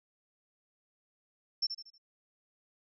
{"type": "tone with echo", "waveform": "sine", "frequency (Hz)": 5380, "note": "E8", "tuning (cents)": 34, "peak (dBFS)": -27, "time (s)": [1.62, 1.67], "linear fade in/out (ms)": 10, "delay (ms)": 78, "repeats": 4, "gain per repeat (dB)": -8, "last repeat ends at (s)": 1.982, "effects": []}